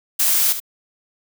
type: noise with echo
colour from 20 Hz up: blue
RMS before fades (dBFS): -17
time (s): 0.19-0.53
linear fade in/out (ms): 10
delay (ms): 72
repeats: 1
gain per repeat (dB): -10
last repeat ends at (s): 0.602
effects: none